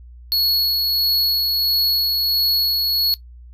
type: tone with tremolo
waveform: square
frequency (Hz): 4356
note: C#8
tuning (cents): -31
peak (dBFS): -15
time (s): 0.32-3.14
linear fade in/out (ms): 0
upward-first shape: sine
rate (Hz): 1.5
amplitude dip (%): 25
effects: noise-tail reverb RT60 0.1 s tail -18 dB re dry + added 60 Hz sine -38 dBFS peak until 3.53 s